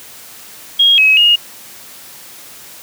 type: tone with pitch steps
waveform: sine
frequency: 3269 / 2556 / 2857 Hz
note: G#7 / D#7 / F7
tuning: -28 / +46 / +39 cents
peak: -6 dBFS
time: 0.79-1.36 s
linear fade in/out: 10 ms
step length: 190 ms
effects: white hiss -36 dBFS RMS until 2.82 s + high-pass 80 Hz 12 dB/octave